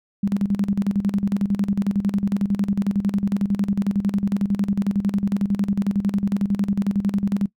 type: tone with tremolo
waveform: sine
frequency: 200 Hz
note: G3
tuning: 35 cents sharp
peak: -16 dBFS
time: 0.23-7.46 s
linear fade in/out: 5 ms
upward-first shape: square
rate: 11 Hz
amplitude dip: 80%
effects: noise-tail reverb RT60 0.1 s tail -20 dB re dry